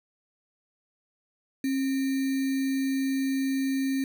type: tone with sample-and-hold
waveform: sine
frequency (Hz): 268.8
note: C4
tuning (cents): +47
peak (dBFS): -24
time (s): 1.64-4.04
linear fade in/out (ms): 2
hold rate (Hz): 2100
effects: none